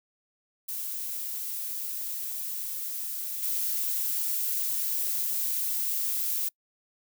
violet noise with level steps, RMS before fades -34 / -29 dBFS, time 0.68-6.49 s, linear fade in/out 10 ms, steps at 3.42 s, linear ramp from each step 20 ms, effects noise-tail reverb RT60 0.1 s tail -26 dB re dry

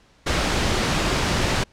pink noise, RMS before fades -21 dBFS, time 0.26-1.64 s, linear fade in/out 10 ms, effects pink hiss -56 dBFS RMS until 1.72 s + low-pass 6000 Hz 12 dB/octave

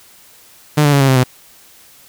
sawtooth tone with pitch steps, 150 / 145.14 / 140.44 / 135.89 / 131.49 / 127.23 Hz, D3 / D3 / C#3 / C#3 / C3 / C3, +37 / -20 / +23 / -34 / +9 / -48 cents, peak -5 dBFS, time 0.77-1.238 s, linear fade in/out 10 ms, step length 78 ms, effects white hiss -45 dBFS RMS until 2.08 s

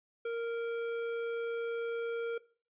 sine tone with tanh clipping, 464.5 Hz, A#4, 6 cents flat, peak -35 dBFS, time 0.25-2.38 s, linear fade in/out 5 ms, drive 14 dB, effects noise-tail reverb RT60 0.4 s tail -19 dB re dry + resampled to 8000 Hz

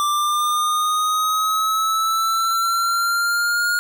square linear sweep, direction up, 1174.7 to 1431 Hz, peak -18 dBFS, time 0-3.79 s, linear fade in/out 0 ms, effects none

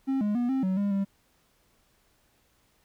triangle tone with pitch steps, 268.2 / 207.8 / 242.1 / 265.4 / 187.9 / 201.8 / 196.9 Hz, C4 / G#3 / B3 / C4 / F#3 / G#3 / G3, +43 / +1 / -34 / +25 / +27 / -49 / +8 cents, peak -22 dBFS, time 0.07-1.05 s, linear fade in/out 20 ms, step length 140 ms, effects pink hiss -67 dBFS RMS until 2.84 s

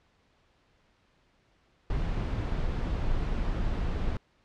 brown noise, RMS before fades -29 dBFS, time 1.9-4.17 s, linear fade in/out 2 ms, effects pink hiss -67 dBFS RMS until 4.44 s + low-pass 4000 Hz 12 dB/octave

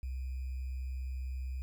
sine tone with sample-and-hold, 64.6 Hz, C2, 21 cents flat, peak -35 dBFS, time 0.03-1.62 s, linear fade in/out 0 ms, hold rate 2450 Hz, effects none

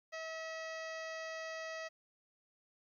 harmonic tone with a mistuned harmonic, 644 Hz, E5, 41 cents flat, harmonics 1 / 2 / 3 / 4 / 5 / 6 / 7 / 8 / 9 / 10, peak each -44 / -50 / -46 / -53 / -59 / -62 / -58 / -58 / -60 / -61 dBFS, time 0.12-1.89 s, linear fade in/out 20 ms, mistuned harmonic 8, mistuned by -67 cents, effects 13-bit

